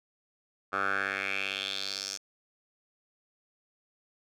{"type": "tone with band-pass filter sweep", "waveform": "10% pulse", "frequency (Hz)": 97.8, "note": "G2", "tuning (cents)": -4, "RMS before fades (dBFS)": -33, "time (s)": [0.72, 2.18], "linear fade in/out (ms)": 20, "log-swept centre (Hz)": [1200, 6000], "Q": 4, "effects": []}